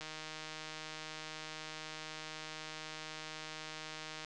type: click train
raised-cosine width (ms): 0.2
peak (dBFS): -27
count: 662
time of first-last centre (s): 0.01-4.247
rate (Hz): 156
effects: resampled to 24000 Hz